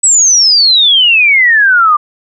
sine exponential sweep, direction down, 8020 to 1174.7 Hz, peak -4 dBFS, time 0.03-1.97 s, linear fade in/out 10 ms, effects none

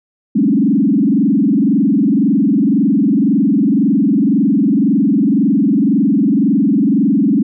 sine tone with frequency modulation, 244.6 Hz, B3, 16 cents flat, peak -9 dBFS, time 0.35-7.43 s, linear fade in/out 10 ms, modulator 21.9 Hz, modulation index 2.5, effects none

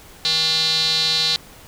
square tone with band-pass filter, 160 Hz, D#3, 49 cents sharp, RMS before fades -19 dBFS, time 0.25-1.36 s, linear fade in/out 0 ms, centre 4100 Hz, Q 7.8, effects pink hiss -44 dBFS RMS until 1.67 s

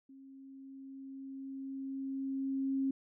sine tone with level ramp, 269.6 Hz, C#4, 48 cents flat, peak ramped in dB -52 to -29 dBFS, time 0.09-2.91 s, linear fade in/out 5 ms, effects none

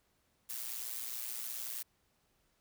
blue noise with amplitude modulation, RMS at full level -38 dBFS, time 0.49-1.83 s, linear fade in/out 10 ms, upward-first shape sine, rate 119 Hz, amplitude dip 70%, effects pink hiss -75 dBFS RMS until 2.6 s

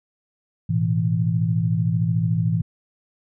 sine chord, A suspended second, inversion none, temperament equal, 110 / 123.47 / 164.81 Hz, A2 / B2 / E3, 0 / 0 / 0 cents, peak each -22 / -25 / -21 dBFS, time 0.69-2.62 s, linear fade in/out 10 ms, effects none

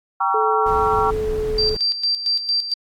sine chord, G diminished seventh, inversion none, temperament just, 784 / 940.8 / 1128.9 / 1354.7 Hz, G5 / Bb5 / Db6 / Fb6, 0 / +16 / +31 / +47 cents, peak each -22 dBFS, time 0.2-1.11 s, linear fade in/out 10 ms
sine tone with pitch glide, 435.4 to 430.6 Hz, A4 to A4, -18 to -37 cents, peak -20 dBFS, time 0.34-1.75 s, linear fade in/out 5 ms, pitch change -19 cents, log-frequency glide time 0.73-1.61 s
brown noise, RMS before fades -28 dBFS, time 0.66-1.77 s, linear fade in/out 5 ms
sine tone with tremolo, 4699 Hz, D8, in tune, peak -16 dBFS, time 1.58-2.74 s, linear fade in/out 5 ms, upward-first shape square, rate 4.4 Hz, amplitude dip 65%
effects AAC 64 kbps

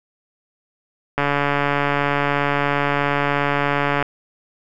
click train, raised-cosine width 0.5 ms, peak -4 dBFS, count 408, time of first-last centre 1.18-4.026 s, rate 143 Hz, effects none

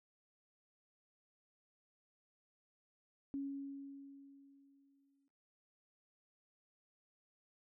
sine tone with exponential decay, 277.2 Hz, C#4, in tune, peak -37 dBFS, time 3.34-5.28 s, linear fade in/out 0 ms, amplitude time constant 420 ms, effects noise-tail reverb RT60 1.0 s tail -18 dB re dry

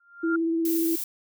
sine tone with exponential growth, 1395 Hz, F6, 2 cents flat, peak -23 dBFS, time 0-0.36 s, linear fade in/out 5 ms, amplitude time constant 77 ms
sine tone with vibrato, 329.6 Hz, E4, in tune, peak -22 dBFS, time 0.23-0.96 s, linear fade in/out 10 ms, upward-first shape sine, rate 17 Hz, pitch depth 18 cents each way
violet noise, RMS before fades -31 dBFS, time 0.65-1.04 s, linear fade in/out 2 ms
effects none

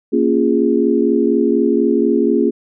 sine chord, Bb minor seventh, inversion none, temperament equal with one note detuned, 233.1 / 277.2 / 349.2 / 413.4 Hz, Bb3 / Db4 / F4 / Ab4, 0 / 0 / 0 / -8 cents, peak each -17 dBFS, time 0.12-2.51 s, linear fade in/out 20 ms, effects none

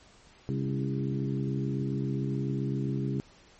harmonic tone with a mistuned harmonic, 67.2 Hz, C2, 47 cents sharp, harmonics 2 / 3 / 4 / 5 / 6, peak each -30 / -34 / -36 / -38 / -40 dBFS, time 0.49-3.2 s, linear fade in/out 0 ms, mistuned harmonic 4, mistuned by +54 cents, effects pink hiss -57 dBFS RMS until 3.59 s + MP3 32 kbps

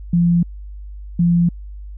sine tone pair in turn, 172.3 / 172.3 Hz, F3 / F3, -23 / -23 cents, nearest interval unison, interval 0 cents, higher neither, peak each -11 dBFS, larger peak neither, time 0.13-0.43 / 1.19-1.49 s, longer neither, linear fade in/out 5 ms, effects added 50 Hz sine -30 dBFS peak until 1.97 s

